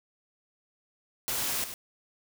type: noise with echo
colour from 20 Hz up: white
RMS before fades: -31 dBFS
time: 1.28-1.64 s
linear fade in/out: 0 ms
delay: 100 ms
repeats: 1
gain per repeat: -9 dB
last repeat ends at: 1.74 s
effects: none